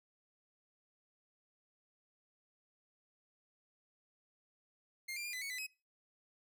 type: tone with pitch steps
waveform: sawtooth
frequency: 2119 / 2379 / 2412 / 2010 / 2221 / 2005 / 2548 Hz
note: C7 / D7 / D7 / B6 / C#7 / B6 / D#7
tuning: +21 / +22 / +46 / +30 / +3 / +26 / +41 cents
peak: -37 dBFS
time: 5.08-5.668 s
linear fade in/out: 10 ms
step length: 84 ms
effects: noise-tail reverb RT60 0.3 s tail -22 dB re dry